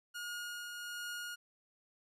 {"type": "tone with tremolo", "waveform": "sawtooth", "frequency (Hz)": 1433, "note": "F6", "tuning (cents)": 44, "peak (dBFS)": -36, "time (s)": [0.14, 1.36], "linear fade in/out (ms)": 20, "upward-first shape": "triangle", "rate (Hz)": 1.3, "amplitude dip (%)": 35, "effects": ["resampled to 32000 Hz", "13-bit"]}